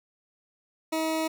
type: tone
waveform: 20% pulse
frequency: 319 Hz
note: D#4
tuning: 43 cents sharp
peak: -21 dBFS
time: 0.92-1.28 s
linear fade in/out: 10 ms
effects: none